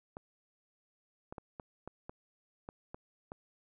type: clicks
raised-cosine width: 1 ms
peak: -29 dBFS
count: 9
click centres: 0.169 / 1.325 / 1.382 / 1.598 / 1.876 / 2.095 / 2.689 / 2.945 / 3.319 s
effects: none